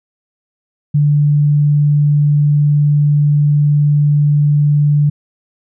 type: tone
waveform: sine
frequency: 146.83 Hz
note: D3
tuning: in tune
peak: -8 dBFS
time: 0.94-5.1 s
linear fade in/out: 10 ms
effects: none